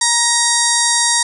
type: harmonic tone with a mistuned harmonic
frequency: 942 Hz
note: A#5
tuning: 18 cents sharp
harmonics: 1 / 2 / 4 / 5 / 6 / 7 / 8 / 9 / 10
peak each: -21 / -21 / -21 / -21 / -21 / -21 / -21 / -21 / -21 dBFS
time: 0.01-1.23 s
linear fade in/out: 5 ms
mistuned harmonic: 5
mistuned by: -19 cents
effects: none